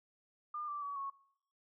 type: tone with pitch steps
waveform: sine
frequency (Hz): 1205 / 1170 / 1136.1 / 1103.1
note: D6 / D6 / C#6 / C#6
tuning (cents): +44 / -7 / +42 / -9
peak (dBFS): -38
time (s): 0.54-1.1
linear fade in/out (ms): 5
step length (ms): 140
effects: noise-tail reverb RT60 0.7 s tail -21 dB re dry